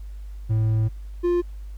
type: tone pair in turn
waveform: triangle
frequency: 109.7 / 350.5 Hz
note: A2 / F4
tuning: -5 / +6 cents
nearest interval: octave + minor sixth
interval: 2011 cents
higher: second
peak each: -16 dBFS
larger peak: neither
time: 0.49-0.89 / 1.23-1.42 s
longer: first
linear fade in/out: 20 ms
effects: added 50 Hz sine -33 dBFS peak until 1.77 s + pink hiss -60 dBFS RMS until 1.77 s